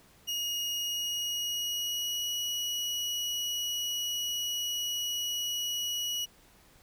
30% pulse tone with pitch glide, 2873 to 2915 Hz, F7 to F#7, +48 to -26 cents, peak -28 dBFS, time 0.27-6.26 s, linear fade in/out 20 ms, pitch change +26 cents, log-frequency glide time 0.73-2.31 s, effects pink hiss -60 dBFS RMS until 6.82 s

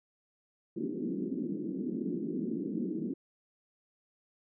white band-pass noise, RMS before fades -35 dBFS, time 0.76-3.14 s, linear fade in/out 10 ms, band 180 to 360 Hz, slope 48 dB/octave, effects none

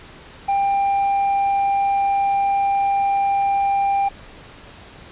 triangle tone, 794 Hz, G5, 22 cents sharp, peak -14 dBFS, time 0.48-4.09 s, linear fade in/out 10 ms, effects pink hiss -42 dBFS RMS until 5.11 s + resampled to 8000 Hz

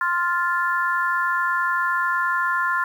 sine chord, F major, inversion second, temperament just, 1047.7 / 1396.9 / 1746.1 Hz, C6 / F6 / A6, +2 / 0 / -14 cents, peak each -23 / -23 / -25 dBFS, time 0.01-2.84 s, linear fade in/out 2 ms, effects 8-bit

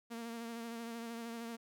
sawtooth tone with vibrato, 231.5 Hz, A#3, 12 cents flat, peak -38 dBFS, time 0.1-1.57 s, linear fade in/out 20 ms, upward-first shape triangle, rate 13 Hz, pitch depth 35 cents each way, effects none

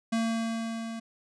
square tone with level ramp, 227.1 Hz, A#3, 45 cents flat, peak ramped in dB -25 to -36 dBFS, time 0.12-1 s, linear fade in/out 10 ms, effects resampled to 22050 Hz

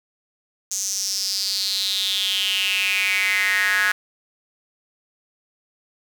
square tone with high-pass filter sweep, 98 Hz, G2, in tune, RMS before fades -22 dBFS, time 0.71-3.92 s, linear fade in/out 5 ms, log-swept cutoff 6500 to 1600 Hz, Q 6.4, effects 8-bit

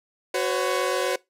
sawtooth chord, F# suspended fourth, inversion none, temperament equal with one note detuned, 370 / 506.3 / 554.4 Hz, F#4 / B4 / C#5, 0 / +43 / 0 cents, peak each -23 dBFS, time 0.34-1.16 s, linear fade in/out 5 ms, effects noise-tail reverb RT60 0.2 s tail -22 dB re dry + low-pass 12000 Hz 12 dB/octave

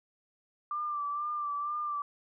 sine tone with vibrato, 1180 Hz, D6, 8 cents sharp, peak -31 dBFS, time 0.71-2.02 s, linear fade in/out 2 ms, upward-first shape sine, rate 2.1 Hz, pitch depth 37 cents each way, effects none

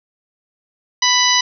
harmonic tone, 991 Hz, B5, 6 cents sharp, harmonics 1 / 2 / 3 / 4 / 5 / 6, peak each -19 / -19 / -19 / -19 / -19 / -19 dBFS, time 1.02-1.41 s, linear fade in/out 5 ms, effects none

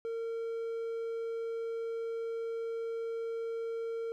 triangle tone, 457.5 Hz, A#4, 32 cents flat, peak -32 dBFS, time 0.05-4.12 s, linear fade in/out 0 ms, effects none

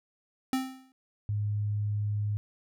square tone with exponential decay, 261.6 Hz, C4, in tune, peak -24 dBFS, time 0.53-0.92 s, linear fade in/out 1 ms, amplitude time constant 84 ms
sine tone, 104.1 Hz, G#2, 5 cents sharp, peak -27 dBFS, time 1.29-2.37 s, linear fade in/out 0 ms
effects none

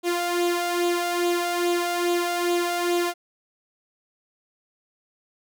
sawtooth tone with flanger, 349.2 Hz, F4, in tune, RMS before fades -24 dBFS, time 0.03-3.14 s, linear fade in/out 50 ms, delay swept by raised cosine 0.27 to 1.47 ms, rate 2.4 Hz, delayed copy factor +0.55, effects none

